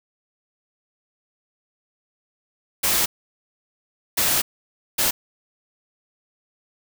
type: noise bursts at uneven times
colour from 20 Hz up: white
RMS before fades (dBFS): -20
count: 3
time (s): 2.83-3.06 / 4.17-4.42 / 4.98-5.11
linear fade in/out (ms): 10
effects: none